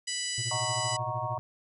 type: harmonic tone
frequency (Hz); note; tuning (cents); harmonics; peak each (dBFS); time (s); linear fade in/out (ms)
987.8; B5; 0; 2 / 3 / 4 / 5 / 6 / 7 / 8 / 9 / 10; -39 / -37 / -44 / -37 / -42 / -43 / -36 / -47 / -47; 0.07-0.97; 10
type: tone with tremolo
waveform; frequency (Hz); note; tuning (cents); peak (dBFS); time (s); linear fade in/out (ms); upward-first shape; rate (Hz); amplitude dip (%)
triangle; 118.5; A#2; +29; -29; 0.38-1.39; 0; sine; 13; 95
type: chord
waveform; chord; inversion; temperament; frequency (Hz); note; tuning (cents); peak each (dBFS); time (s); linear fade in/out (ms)
sine; D# minor seventh; none; equal with one note detuned; 622.3 / 740 / 932.3 / 1102.3; D#5 / F#5 / A#5 / C#6; 0 / 0 / 0 / -10; -37 / -38 / -35 / -36; 0.51-1.38; 2
effects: none